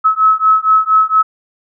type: beating tone pair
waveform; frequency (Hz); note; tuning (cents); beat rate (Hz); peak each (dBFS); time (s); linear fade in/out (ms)
sine; 1289 / 1293.3; E6 / E6; -39 / -33; 4.3; -11; 0.04-1.23; 20
effects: none